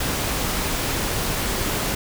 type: tone in noise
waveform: sine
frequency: 384.4 Hz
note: G4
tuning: 34 cents flat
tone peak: -34 dBFS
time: 1.47-1.78 s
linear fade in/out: 5 ms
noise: pink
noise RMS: -24 dBFS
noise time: 0-1.95 s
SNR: -13 dB
effects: none